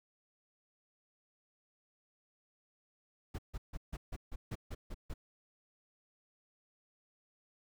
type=noise bursts; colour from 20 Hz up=brown; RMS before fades=-40 dBFS; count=10; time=3.34-5.14 s; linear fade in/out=10 ms; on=45 ms; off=150 ms; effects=none